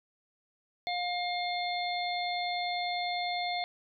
harmonic tone, 710 Hz, F5, 28 cents sharp, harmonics 1 / 3 / 5 / 6, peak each -32 / -37 / -39 / -40 dBFS, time 0.87-3.64 s, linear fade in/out 0 ms, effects none

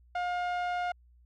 sawtooth tone with low-pass filter, 712 Hz, F5, 33 cents sharp, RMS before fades -32 dBFS, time 0.15-0.92 s, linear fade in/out 5 ms, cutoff 2200 Hz, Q 0.54, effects added 60 Hz sine -57 dBFS peak until 1.25 s

